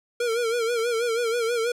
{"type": "tone with vibrato", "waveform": "square", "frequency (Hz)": 466.2, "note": "A#4", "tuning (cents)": 0, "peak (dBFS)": -23, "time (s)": [0.2, 1.72], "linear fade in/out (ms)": 5, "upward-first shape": "sine", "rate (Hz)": 6.2, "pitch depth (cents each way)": 78, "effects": ["low-pass 11000 Hz 12 dB/octave"]}